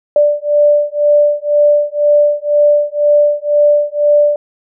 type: beating tone pair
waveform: sine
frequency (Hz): 587.3 / 589.3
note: D5 / D5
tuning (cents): 0 / +6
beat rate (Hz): 2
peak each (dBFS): -11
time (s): 0.16-4.36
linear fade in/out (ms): 2
effects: none